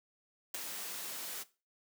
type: noise with ADSR envelope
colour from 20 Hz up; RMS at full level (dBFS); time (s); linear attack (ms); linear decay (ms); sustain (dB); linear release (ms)
white; -36; 0.54-1.44; 5; 14; -6; 21
effects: noise-tail reverb RT60 0.3 s tail -17 dB re dry + high-pass 200 Hz 12 dB/octave